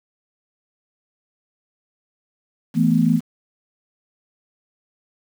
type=chord; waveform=sine; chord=E suspended fourth; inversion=none; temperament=equal; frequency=164.81 / 220 / 246.9 Hz; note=E3 / A3 / B3; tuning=0 / 0 / 0 cents; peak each=-18 dBFS; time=2.74-3.21 s; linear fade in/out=50 ms; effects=7-bit